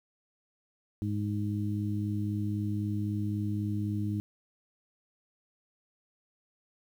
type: harmonic tone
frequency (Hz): 103.83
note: G#2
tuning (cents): 0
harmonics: 1 / 2 / 3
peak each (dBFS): -31 / -34 / -36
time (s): 1.02-4.2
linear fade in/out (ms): 0
effects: 10-bit